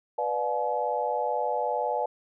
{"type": "chord", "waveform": "sine", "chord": "B diminished seventh", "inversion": "none", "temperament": "just", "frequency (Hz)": [493.9, 592.7, 711.2, 853.4], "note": ["B4", "D5", "F5", "Ab5"], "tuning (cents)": [0, 16, 31, 47], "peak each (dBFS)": [-31, -31, -32, -29], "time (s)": [0.18, 2.06], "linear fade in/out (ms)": 5, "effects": []}